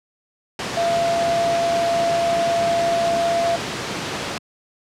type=tone in noise; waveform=sine; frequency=680 Hz; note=F5; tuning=46 cents flat; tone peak=-17 dBFS; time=0.77-3.56 s; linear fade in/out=2 ms; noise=pink; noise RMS=-25 dBFS; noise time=0.59-4.38 s; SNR=+5 dB; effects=high-pass 150 Hz 12 dB/octave + low-pass 6000 Hz 12 dB/octave